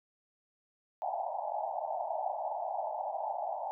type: band-pass noise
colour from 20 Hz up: white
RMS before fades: -36 dBFS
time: 1.02-3.71 s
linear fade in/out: 0 ms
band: 610 to 890 Hz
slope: 96 dB/octave
effects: none